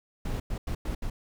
brown noise bursts at uneven times, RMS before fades -31 dBFS, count 5, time 0.25-0.4 / 0.5-0.58 / 0.67-0.75 / 0.85-0.95 / 1.02-1.1 s, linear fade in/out 5 ms, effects none

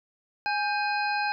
harmonic tone with a mistuned harmonic, 830.6 Hz, G#5, in tune, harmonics 1 / 2 / 3 / 5 / 6, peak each -27 / -30 / -33 / -38 / -41 dBFS, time 0.46-1.32 s, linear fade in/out 0 ms, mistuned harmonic 2, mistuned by -91 cents, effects none

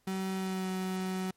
35% pulse tone with pitch glide, 190 to 186.95 Hz, F#3 to F#3, +46 to +18 cents, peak -30 dBFS, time 0.07-1.31 s, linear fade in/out 5 ms, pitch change -28 cents, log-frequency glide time 0.34-0.69 s, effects pink hiss -72 dBFS RMS until 1.36 s + MP3 64 kbps

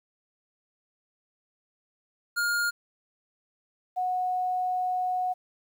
square / sine tone pair in turn, 1417 / 733.1 Hz, F6 / F#5, +25 / -16 cents, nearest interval major seventh, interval 1141 cents, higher first, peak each -25 / -25 dBFS, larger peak neither, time 2.36-2.71 / 3.96-5.34 s, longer second, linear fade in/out 20 ms, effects 10-bit

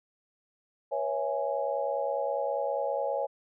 sine chord, C# minor seventh, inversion third, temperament equal with one note detuned, 484.6 / 554.4 / 659.3 / 830.6 Hz, B4 / C#5 / E5 / G#5, -33 / 0 / 0 / 0 cents, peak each -36 / -30 / -35 / -34 dBFS, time 0.91-3.27 s, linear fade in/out 20 ms, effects none

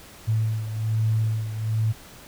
sine beating tone pair, 110 / 111.2 Hz, A2 / A2, 0 / +19 cents, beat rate 1.2 Hz, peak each -22 / -28 dBFS, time 0.27-1.93 s, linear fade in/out 20 ms, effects pink hiss -46 dBFS RMS until 2.27 s

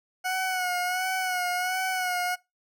20% pulse tone with vibrato, 734 Hz, F#5, 14 cents flat, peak -21 dBFS, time 0.24-2.36 s, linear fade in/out 20 ms, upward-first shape sine, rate 1.4 Hz, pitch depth 43 cents each way, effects noise-tail reverb RT60 0.2 s tail -21 dB re dry

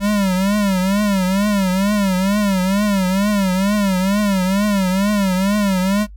square tone with vibrato, 196 Hz, G3, in tune, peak -15 dBFS, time 0-6.07 s, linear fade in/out 50 ms, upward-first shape triangle, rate 2.2 Hz, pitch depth 140 cents each way, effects noise-tail reverb RT60 0.1 s tail -18 dB re dry + added 50 Hz sine -34 dBFS peak until 6.16 s

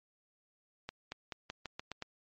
accelerating click train, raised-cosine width 0.2 ms, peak -22 dBFS, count 8, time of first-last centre 0.89-2.023 s, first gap 230 ms, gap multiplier 0.88, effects low-pass 5000 Hz 12 dB/octave + MP3 48 kbps

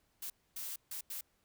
blue noise bursts at uneven times, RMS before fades -42 dBFS, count 4, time 0.22-0.3 / 0.56-0.76 / 0.91-1.01 / 1.1-1.21 s, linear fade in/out 5 ms, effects pink hiss -75 dBFS RMS until 1.44 s

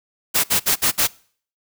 white noise bursts, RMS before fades -17 dBFS, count 5, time 0.34-1.076 s, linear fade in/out 20 ms, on 100 ms, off 59 ms, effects noise-tail reverb RT60 0.5 s tail -23 dB re dry

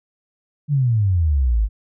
sine exponential sweep, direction down, 151.8 to 49 Hz, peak -14 dBFS, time 0.68-1.69 s, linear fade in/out 50 ms, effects none

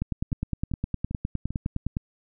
two click trains, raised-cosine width 5 ms, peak -14 / -20 dBFS, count 20 / 4, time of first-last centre 0.02-1.969 / 0.32-1.506 s, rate 9.75 / 2.53 Hz, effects none

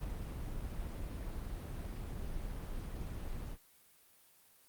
brown noise with ADSR envelope, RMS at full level -37 dBFS, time 0-3.58 s, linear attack 34 ms, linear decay 7 ms, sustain -4 dB, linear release 67 ms, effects white hiss -65 dBFS RMS until 4.68 s + Opus 32 kbps

